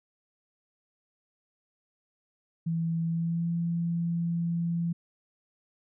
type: tone with pitch glide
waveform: sine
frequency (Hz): 165.3 to 169.36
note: E3 to E3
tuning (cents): +5 to +47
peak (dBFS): -26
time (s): 2.66-4.93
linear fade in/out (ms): 10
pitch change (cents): +42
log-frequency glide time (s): 3.05-3.51
effects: none